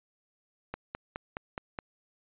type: click train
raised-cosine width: 0.5 ms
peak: -20 dBFS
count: 6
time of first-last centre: 0.74-1.788 s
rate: 4.77 Hz
effects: resampled to 8000 Hz